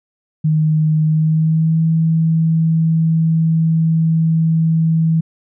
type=tone with pitch glide; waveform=sine; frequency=155.56 to 161.98 Hz; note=D#3 to E3; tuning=0 to -30 cents; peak=-11 dBFS; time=0.44-5.21 s; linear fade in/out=10 ms; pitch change=+70 cents; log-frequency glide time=1.04-1.82 s; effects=none